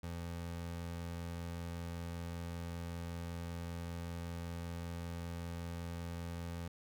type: tone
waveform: 25% pulse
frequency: 85.2 Hz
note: F2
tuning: 42 cents flat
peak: -37 dBFS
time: 0.03-6.68 s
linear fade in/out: 5 ms
effects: none